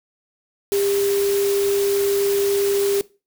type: tone in noise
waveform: sine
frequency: 400 Hz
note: G4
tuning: 35 cents sharp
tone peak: -17 dBFS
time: 0.72-3.01 s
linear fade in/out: 0 ms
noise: white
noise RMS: -29 dBFS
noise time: 0.72-3.01 s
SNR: +9 dB
effects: noise-tail reverb RT60 0.3 s tail -20 dB re dry